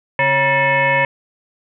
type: tone with frequency modulation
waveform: sine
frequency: 1365 Hz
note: F6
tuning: 40 cents flat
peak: -12 dBFS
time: 0.19-1.05 s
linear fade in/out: 2 ms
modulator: 408 Hz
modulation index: 2.5
effects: none